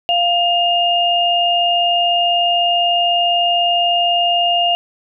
sine tone pair together, 697.9 / 2828 Hz, F5 / F7, -1 / +21 cents, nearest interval 2 octaves, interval 2422 cents, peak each -15 dBFS, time 0.09-4.75 s, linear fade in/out 0 ms, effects none

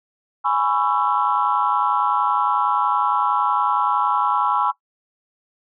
sine chord, C# minor seventh, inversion second, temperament just, 831.5 / 997.9 / 1108.7 / 1330.5 Hz, G#5 / B5 / C#6 / E6, +2 / +18 / 0 / +16 cents, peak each -22 dBFS, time 0.44-4.72 s, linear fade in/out 20 ms, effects noise-tail reverb RT60 0.1 s tail -18 dB re dry + tanh soft clip ceiling -7 dBFS

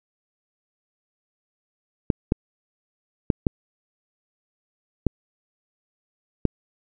clicks, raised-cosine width 3 ms, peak -5 dBFS, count 6, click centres 2.102 / 2.321 / 3.302 / 3.468 / 5.067 / 6.453 s, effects none

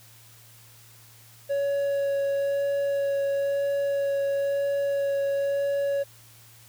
triangle tone with vibrato, 559 Hz, C#5, 14 cents sharp, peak -21 dBFS, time 1.49-6.04 s, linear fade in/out 20 ms, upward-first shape sine, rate 1 Hz, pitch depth 9 cents each way, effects added 114 Hz sine -54 dBFS peak until 6.68 s + white hiss -53 dBFS RMS until 6.68 s

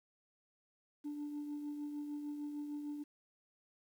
sine tone with tremolo, 293.7 Hz, D4, in tune, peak -36 dBFS, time 1.04-3.04 s, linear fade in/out 20 ms, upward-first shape triangle, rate 6.6 Hz, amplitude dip 50%, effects tanh soft clip ceiling -37 dBFS + 11-bit

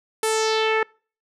sawtooth tone with low-pass filter sweep, 440 Hz, A4, in tune, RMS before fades -21 dBFS, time 0.23-0.83 s, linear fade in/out 2 ms, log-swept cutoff 11000 to 1800 Hz, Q 2.6, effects noise-tail reverb RT60 0.4 s tail -26 dB re dry

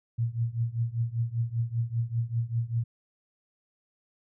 sine tone with tremolo, 116.54 Hz, A#2, in tune, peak -22 dBFS, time 0.18-2.84 s, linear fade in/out 10 ms, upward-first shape triangle, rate 5.1 Hz, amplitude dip 95%, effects none

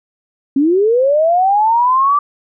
sine linear sweep, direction up, 263 to 1174.7 Hz, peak -9 dBFS, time 0.56-2.19 s, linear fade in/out 5 ms, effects none

